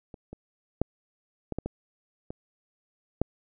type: clicks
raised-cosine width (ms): 2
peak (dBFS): -29 / -27 / -10 / -18 / -17 / -18 / -23 / -10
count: 8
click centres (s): 0.142 / 0.33 / 0.816 / 1.523 / 1.586 / 1.66 / 2.305 / 3.216
effects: none